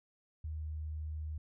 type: tone with pitch glide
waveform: sine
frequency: 77.78 to 77.24 Hz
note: D#2 to D#2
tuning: 0 to -12 cents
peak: -37 dBFS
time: 0.44-1.38 s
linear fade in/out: 5 ms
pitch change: -12 cents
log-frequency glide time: 0.56-0.64 s
effects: none